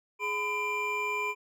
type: tone cluster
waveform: triangle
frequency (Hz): 419.1 / 1009 / 2374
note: G#4 / B5 / D7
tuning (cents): +16 / +37 / +18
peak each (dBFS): -35 / -31 / -30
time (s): 0.19-1.35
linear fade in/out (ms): 50
effects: none